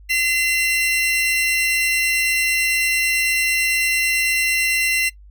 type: tone pair together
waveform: 40% pulse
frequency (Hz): 2046 / 2731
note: C7 / F7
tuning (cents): -39 / -39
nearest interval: perfect fourth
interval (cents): 500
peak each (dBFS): -18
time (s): 0.09-5.1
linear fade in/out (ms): 20
effects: noise-tail reverb RT60 0.1 s tail -20 dB re dry + added 50 Hz sine -41 dBFS peak until 5.3 s